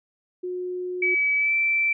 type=tone; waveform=sine; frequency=362.2 Hz; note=F#4; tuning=37 cents flat; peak=-27 dBFS; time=0.43-1.15 s; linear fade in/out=10 ms
type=tone with pitch glide; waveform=sine; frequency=2286 to 2334 Hz; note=D7 to D7; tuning=-47 to -11 cents; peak=-19 dBFS; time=1.02-1.93 s; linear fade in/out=5 ms; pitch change=+36 cents; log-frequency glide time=1.37-1.54 s
effects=none